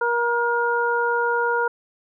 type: harmonic tone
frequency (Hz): 474.3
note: A#4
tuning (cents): +30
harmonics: 1 / 2 / 3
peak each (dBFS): -23 / -23 / -23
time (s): 0.01-1.68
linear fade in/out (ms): 5
effects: none